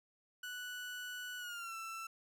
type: tone with pitch glide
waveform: 30% pulse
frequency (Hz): 1480 to 1333.9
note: F#6 to E6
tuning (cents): 0 to +20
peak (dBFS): -40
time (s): 0.43-2.07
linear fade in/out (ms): 5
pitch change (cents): -180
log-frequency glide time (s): 1.38-1.75
effects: none